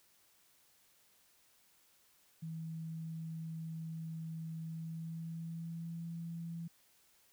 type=tone with pitch glide; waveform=sine; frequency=161.9 to 167.32 Hz; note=E3 to E3; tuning=-31 to +26 cents; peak=-40 dBFS; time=2.42-6.68 s; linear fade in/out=10 ms; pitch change=+57 cents; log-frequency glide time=4.66-6.06 s; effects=white hiss -69 dBFS RMS until 7.32 s